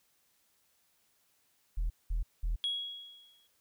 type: tone bursts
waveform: sine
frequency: 40.49 Hz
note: E1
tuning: 30 cents flat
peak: -27 dBFS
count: 3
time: 1.77-2.56 s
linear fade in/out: 10 ms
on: 130 ms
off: 200 ms
type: tone with exponential decay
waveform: sine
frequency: 3322 Hz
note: G#7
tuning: in tune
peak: -27 dBFS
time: 2.64-3.47 s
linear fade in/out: 0 ms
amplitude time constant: 180 ms
effects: tanh soft clip ceiling -27 dBFS + white hiss -72 dBFS RMS until 3.6 s